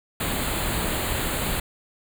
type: band-stop noise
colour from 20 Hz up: pink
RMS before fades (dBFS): -26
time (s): 0.2-1.6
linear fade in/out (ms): 5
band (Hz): 4500 to 6900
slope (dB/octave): 96
effects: none